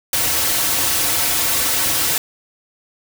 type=noise with comb filter; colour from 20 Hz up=white; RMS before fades=-18 dBFS; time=0.13-2.18 s; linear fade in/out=2 ms; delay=4.9 ms; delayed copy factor=-0.85; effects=none